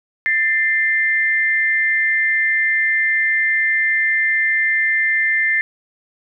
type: tone pair together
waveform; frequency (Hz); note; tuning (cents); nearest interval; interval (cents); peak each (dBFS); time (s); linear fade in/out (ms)
sine; 1782.5 / 2088; A6 / C7; +22 / -4; minor third; 274; -17; 0.26-5.61; 0
effects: none